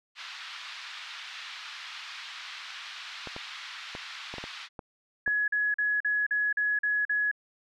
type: band-pass noise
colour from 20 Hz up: white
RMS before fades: -42 dBFS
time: 0.15-4.69 s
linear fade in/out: 50 ms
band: 1100 to 4100 Hz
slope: 24 dB/octave
type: clicks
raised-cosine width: 1 ms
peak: -24 dBFS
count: 8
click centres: 3.273 / 3.364 / 3.951 / 4.34 / 4.383 / 4.44 / 4.792 / 5.278 s
type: tone bursts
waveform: sine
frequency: 1685 Hz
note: G#6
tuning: 25 cents sharp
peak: -24 dBFS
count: 8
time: 5.26-7.314 s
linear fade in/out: 5 ms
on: 220 ms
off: 42 ms
effects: none